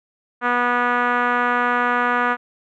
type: tone with low-pass filter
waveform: 5% pulse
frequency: 243.9 Hz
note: B3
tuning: 21 cents flat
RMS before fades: -19 dBFS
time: 0.41-2.37 s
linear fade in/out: 50 ms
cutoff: 1400 Hz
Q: 2.1
effects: none